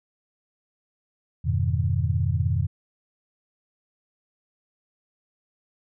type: chord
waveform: sine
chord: F half-diminished seventh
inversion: none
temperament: equal with one note detuned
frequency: 87.31 / 103.83 / 123.47 / 153.6 Hz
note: F2 / Ab2 / Cb3 / Eb3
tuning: 0 / 0 / 0 / -22 cents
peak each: -24 / -27 / -26 / -29 dBFS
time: 1.44-2.67 s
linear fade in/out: 20 ms
effects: none